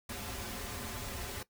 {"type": "noise with comb filter", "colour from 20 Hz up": "pink", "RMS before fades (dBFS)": -41, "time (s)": [0.09, 1.43], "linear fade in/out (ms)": 5, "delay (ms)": 6.3, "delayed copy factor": -0.6, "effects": ["noise-tail reverb RT60 0.1 s tail -18 dB re dry"]}